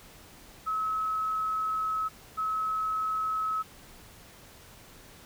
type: tone pair in turn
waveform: sine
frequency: 1288 / 1288 Hz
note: E6 / E6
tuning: -41 / -41 cents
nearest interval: unison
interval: 0 cents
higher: neither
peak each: -27 dBFS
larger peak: neither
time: 0.66-2.09 / 2.37-3.63 s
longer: first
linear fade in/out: 20 ms
effects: pink hiss -52 dBFS RMS until 5.25 s